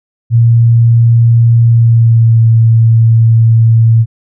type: tone with pitch glide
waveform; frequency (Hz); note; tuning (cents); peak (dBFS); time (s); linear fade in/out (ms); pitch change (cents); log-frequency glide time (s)
sine; 116.54 to 113.81; A#2 to A#2; 0 to -41; -3; 0.3-4.06; 50; -41; 1.67-2.43
effects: none